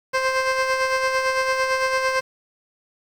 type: tone with tremolo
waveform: 15% pulse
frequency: 523.3 Hz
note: C5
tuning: in tune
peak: -11 dBFS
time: 0.13-2.21 s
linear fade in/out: 20 ms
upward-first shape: sine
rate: 8.9 Hz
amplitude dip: 45%
effects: low-pass 6000 Hz 12 dB/octave + 7-bit